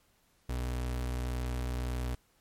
35% pulse tone, 61.74 Hz, B1, in tune, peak -30 dBFS, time 0.49-2.15 s, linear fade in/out 5 ms, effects pink hiss -69 dBFS RMS until 2.4 s + MP3 64 kbps

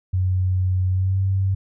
sine tone with pitch glide, 92.5 to 96.15 Hz, F#2 to G2, 0 to -33 cents, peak -17 dBFS, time 0.13-1.55 s, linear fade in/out 10 ms, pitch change +67 cents, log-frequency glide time 0.9-1.19 s, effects none

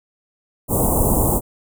pink band-stop noise, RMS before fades -17 dBFS, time 0.68-1.41 s, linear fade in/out 50 ms, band 1000 to 8000 Hz, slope 48 dB/octave, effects none

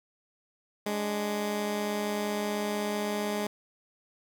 15% pulse tone pair together, 207.7 / 293.7 Hz, G#3 / D4, 0 / 0 cents, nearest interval tritone, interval 600 cents, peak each -23 / -33 dBFS, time 0.86-3.47 s, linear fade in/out 5 ms, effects none

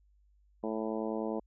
harmonic tone, 110 Hz, A2, in tune, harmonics 2 / 3 / 4 / 5 / 6 / 7 / 8 / 9, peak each -37 / -38 / -38 / -40 / -42 / -46 / -46 / -48 dBFS, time 0.63-1.4 s, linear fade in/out 10 ms, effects added 50 Hz sine -63 dBFS peak until 1.46 s

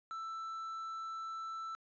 triangle tone with quantisation, 1326 Hz, E6, 10 cents sharp, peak -38 dBFS, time 0.11-1.75 s, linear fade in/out 0 ms, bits 11, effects resampled to 16000 Hz

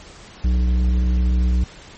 sine tone with tanh clipping, 61.5 Hz, B1, 7 cents flat, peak -16 dBFS, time 0.44-1.64 s, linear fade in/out 5 ms, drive 10 dB, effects pink hiss -42 dBFS RMS until 1.97 s + MP3 32 kbps

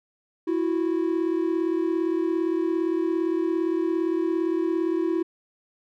triangle tone pair together, 329.6 / 367.1 Hz, E4 / F#4, 0 / -14 cents, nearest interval major second, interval 186 cents, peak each -21 / -24 dBFS, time 0.47-5.23 s, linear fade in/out 10 ms, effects tanh soft clip ceiling -12 dBFS

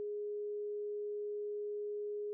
sine tone, 415.3 Hz, G#4, in tune, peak -37 dBFS, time 0-2.33 s, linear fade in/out 0 ms, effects none

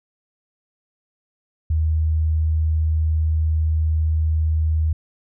sine tone, 78.8 Hz, D#2, 23 cents sharp, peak -16 dBFS, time 1.7-4.93 s, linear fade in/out 5 ms, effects none

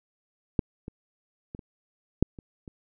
clicks, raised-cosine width 3 ms, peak -9 / -24 / -24 / -29 / -6 / -29 / -29 dBFS, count 7, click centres 0.592 / 0.881 / 1.549 / 1.592 / 2.226 / 2.388 / 2.678 s, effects none

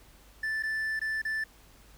triangle tone with dropouts, 1760 Hz, A6, in tune, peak -27 dBFS, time 0.43-1.44 s, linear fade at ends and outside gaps 5 ms, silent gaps 0.626-0.634 / 0.994-1.014 / 1.218-1.25 s, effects added 50 Hz sine -57 dBFS peak until 1.97 s + pink hiss -58 dBFS RMS until 1.97 s

